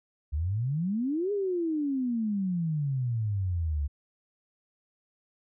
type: exponential two-way sweep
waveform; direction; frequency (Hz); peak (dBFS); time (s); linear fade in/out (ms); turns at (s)
sine; up then down; 69.3 to 417.3 to 69.3; -26; 0.32-3.88; 20; 1.32
effects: none